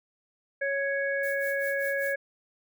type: harmonic tone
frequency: 555 Hz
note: C#5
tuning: 2 cents sharp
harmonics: 1 / 3 / 4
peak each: -29 / -29 / -38 dBFS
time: 0.61-2.16 s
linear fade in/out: 10 ms
type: noise with tremolo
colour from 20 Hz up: violet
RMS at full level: -42 dBFS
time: 1.23-2.14 s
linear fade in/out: 2 ms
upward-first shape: sine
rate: 5.1 Hz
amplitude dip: 85%
effects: none